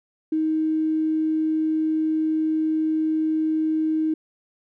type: tone with tanh clipping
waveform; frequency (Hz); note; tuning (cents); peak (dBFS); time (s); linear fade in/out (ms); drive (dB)
triangle; 314.4; D#4; +18; -19; 0.32-4.14; 5; 3
effects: none